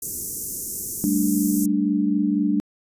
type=band-stop noise; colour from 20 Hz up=white; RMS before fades=-28 dBFS; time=0.02-1.66 s; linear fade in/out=5 ms; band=430 to 6000 Hz; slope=48 dB/octave
type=chord; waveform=sine; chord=G suspended second; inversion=none; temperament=equal; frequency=196 / 220 / 293.7 Hz; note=G3 / A3 / D4; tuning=0 / 0 / 0 cents; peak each=-23 / -24 / -21 dBFS; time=1.04-2.6 s; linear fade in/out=0 ms
effects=resampled to 32000 Hz